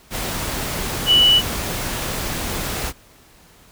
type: tone in noise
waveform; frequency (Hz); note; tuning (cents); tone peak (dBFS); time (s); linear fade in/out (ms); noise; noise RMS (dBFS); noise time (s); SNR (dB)
sine; 2958; F#7; -1; -10; 1.06-1.42; 50; pink; -25; 0.1-2.93; +12
effects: pink hiss -50 dBFS RMS until 3.71 s